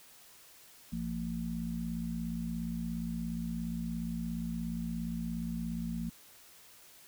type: harmonic tone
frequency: 57.1 Hz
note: A#1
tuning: 35 cents flat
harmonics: 1 / 3 / 4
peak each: -42 / -37 / -37 dBFS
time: 0.92-6.1 s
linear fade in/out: 10 ms
effects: white hiss -57 dBFS RMS until 7.07 s